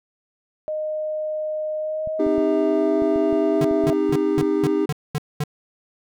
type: tone with pitch glide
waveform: sine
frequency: 617 to 657.5 Hz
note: D#5 to E5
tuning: -15 to -5 cents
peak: -23 dBFS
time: 0.68-3.93 s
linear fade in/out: 0 ms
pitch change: +110 cents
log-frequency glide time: 1.78-3.02 s
type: clicks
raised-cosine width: 5 ms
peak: -25 dBFS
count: 12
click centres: 2.074 / 2.266 / 2.381 / 3.021 / 3.16 / 3.328 / 3.712 / 3.839 / 3.893 / 4.096 / 4.379 / 4.427 s
type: chord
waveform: triangle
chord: C minor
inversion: none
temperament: equal with one note detuned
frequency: 261.6 / 311.1 / 399.8 Hz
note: C4 / Eb4 / G4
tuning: 0 / 0 / +34 cents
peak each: -25 / -19 / -19 dBFS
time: 2.19-4.86 s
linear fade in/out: 10 ms
type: tone bursts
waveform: square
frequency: 148.7 Hz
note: D3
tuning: 22 cents sharp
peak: -21 dBFS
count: 8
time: 3.61-5.438 s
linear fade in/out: 2 ms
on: 36 ms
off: 220 ms
effects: none